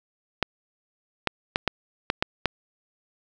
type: clicks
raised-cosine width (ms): 0.3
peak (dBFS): -5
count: 7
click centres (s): 0.427 / 1.273 / 1.559 / 1.677 / 2.101 / 2.225 / 2.457
effects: none